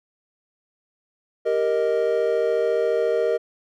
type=chord; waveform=triangle; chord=Eb major; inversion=first; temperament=equal; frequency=392 / 466.2 / 622.3 Hz; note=G4 / Bb4 / Eb5; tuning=0 / 0 / 0 cents; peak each=-24 / -19 / -22 dBFS; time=1.45-3.38 s; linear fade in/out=20 ms; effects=none